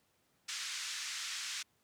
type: band-pass noise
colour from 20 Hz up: white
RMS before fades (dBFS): -41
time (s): 0.48-1.63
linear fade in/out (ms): 10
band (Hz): 1400 to 6900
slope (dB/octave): 24
effects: pink hiss -74 dBFS RMS until 1.83 s + high-pass 100 Hz 12 dB/octave